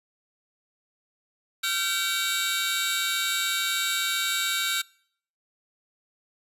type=tone cluster; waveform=sawtooth; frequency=1379 / 1548 / 2284 / 3679 / 3871 Hz; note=F6 / G6 / D7 / A#7 / B7; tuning=-22 / -22 / -49 / -24 / -35 cents; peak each=-28 dBFS; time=1.63-4.82 s; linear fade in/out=10 ms; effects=noise-tail reverb RT60 0.6 s tail -24 dB re dry + resampled to 32000 Hz